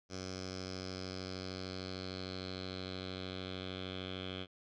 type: tone with low-pass filter sweep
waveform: 10% pulse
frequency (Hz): 93.2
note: F#2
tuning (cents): +13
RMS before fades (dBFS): -43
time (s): 0.09-4.47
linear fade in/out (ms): 50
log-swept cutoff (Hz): 5600 to 3300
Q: 6
effects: none